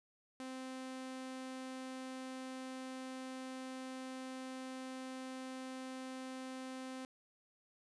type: tone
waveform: sawtooth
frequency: 260 Hz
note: C4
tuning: 11 cents flat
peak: -40 dBFS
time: 0.4-7.05 s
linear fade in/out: 0 ms
effects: resampled to 24000 Hz